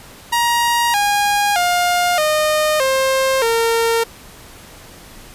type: tone with pitch steps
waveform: sawtooth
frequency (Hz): 945 / 817.9 / 708 / 612.8 / 530.4 / 459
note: A#5 / G#5 / F5 / D#5 / C5 / A#4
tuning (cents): +23 / -27 / +23 / -27 / +23 / -27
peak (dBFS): -10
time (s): 0.32-4.04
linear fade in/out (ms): 10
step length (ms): 620
effects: pink hiss -40 dBFS RMS until 5.34 s + resampled to 32000 Hz